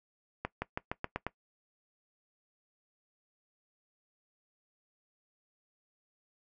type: accelerating click train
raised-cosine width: 0.5 ms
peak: -18 dBFS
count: 7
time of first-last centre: 0.45-1.266 s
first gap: 170 ms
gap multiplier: 0.91
effects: noise-tail reverb RT60 0.1 s tail -19 dB re dry